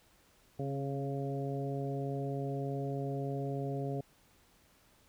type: harmonic tone with a mistuned harmonic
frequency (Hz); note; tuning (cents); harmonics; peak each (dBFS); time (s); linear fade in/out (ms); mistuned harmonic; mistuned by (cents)
138.59; C#3; 0; 1 / 2 / 3 / 4 / 5; -36 / -41 / -40 / -44 / -44; 0.59-4.01; 5; 2; -21
effects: pink hiss -66 dBFS RMS until 5.08 s